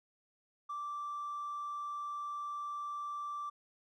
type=tone with hard clipping; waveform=sine; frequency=1170 Hz; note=D6; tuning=7 cents flat; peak=-38 dBFS; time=0.69-3.5 s; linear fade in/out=10 ms; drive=1 dB; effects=none